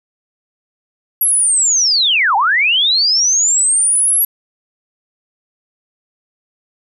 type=linear two-way sweep; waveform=sine; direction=down then up; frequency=11530 to 765 to 11530 Hz; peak=-10 dBFS; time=1.21-4.25 s; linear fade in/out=5 ms; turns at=2.36 s; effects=none